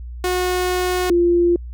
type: tone pair in turn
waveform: sawtooth / sine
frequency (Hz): 363.4 / 346.9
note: F#4 / F4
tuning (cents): -31 / -12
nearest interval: minor second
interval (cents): 81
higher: first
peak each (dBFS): -14 / -12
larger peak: second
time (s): 0.24-1.1 / 1.1-1.56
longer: first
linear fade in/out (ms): 2
effects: added 60 Hz sine -29 dBFS peak until 1.73 s